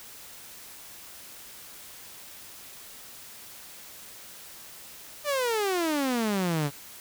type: exponential sweep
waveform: sawtooth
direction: down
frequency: 604 to 138.59 Hz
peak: -21 dBFS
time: 5.24-6.71 s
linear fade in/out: 50 ms
effects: white hiss -46 dBFS RMS until 7 s